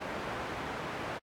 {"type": "low-pass noise", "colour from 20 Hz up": "white", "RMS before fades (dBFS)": -38, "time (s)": [0, 1.19], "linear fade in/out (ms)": 20, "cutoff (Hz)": 1300, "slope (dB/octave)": 12, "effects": ["high-pass 60 Hz 12 dB/octave", "AAC 64 kbps"]}